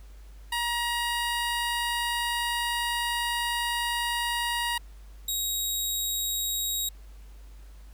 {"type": "tone pair in turn", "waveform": "15% pulse", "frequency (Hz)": [950, 3800], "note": ["A#5", "A#7"], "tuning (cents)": [33, 33], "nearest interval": "2 octaves", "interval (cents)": 2400, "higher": "second", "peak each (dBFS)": -20, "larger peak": "neither", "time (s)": [[0.52, 4.78], [5.28, 6.89]], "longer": "first", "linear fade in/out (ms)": 5, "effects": ["added 50 Hz sine -44 dBFS peak until 7.93 s", "pink hiss -60 dBFS RMS until 7.93 s"]}